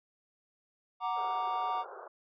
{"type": "chord", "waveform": "triangle", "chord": "Gb augmented", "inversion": "none", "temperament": "equal", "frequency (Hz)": [740, 932.3, 1174.7], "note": ["Gb5", "Bb5", "D6"], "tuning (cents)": [0, 0, 0], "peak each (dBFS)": -33, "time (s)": [1, 1.85], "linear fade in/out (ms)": 50}
{"type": "band-pass noise", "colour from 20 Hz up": "pink", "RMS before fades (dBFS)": -47, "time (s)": [1.16, 2.08], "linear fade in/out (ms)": 5, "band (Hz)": [370, 1500], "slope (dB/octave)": 96}
{"effects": ["resampled to 11025 Hz"]}